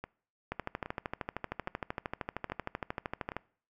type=two click trains; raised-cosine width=0.5 ms; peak=-24 / -19 dBFS; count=5 / 38; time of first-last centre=0.04-3.319 / 0.52-3.366 s; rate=1.22 / 13 Hz; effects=noise-tail reverb RT60 0.5 s tail -23 dB re dry